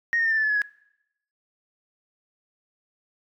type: tone with pitch steps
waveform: sine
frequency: 1864.7 / 1835.8 / 1807.4 / 1779.5 / 1751.9 / 1724.8 / 1698.1 / 1671.8 Hz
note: A#6 / A#6 / A6 / A6 / A6 / A6 / G#6 / G#6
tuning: 0 / -27 / +46 / +19 / -8 / -35 / +38 / +11 cents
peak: -19 dBFS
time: 0.13-0.618 s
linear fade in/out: 0 ms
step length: 61 ms
effects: noise-tail reverb RT60 0.8 s tail -22 dB re dry + tanh soft clip ceiling -15 dBFS